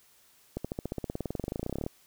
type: accelerating click train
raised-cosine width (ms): 2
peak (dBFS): -19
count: 29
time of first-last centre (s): 0.57-1.864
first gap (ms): 76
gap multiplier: 0.96
effects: white hiss -62 dBFS RMS until 2.06 s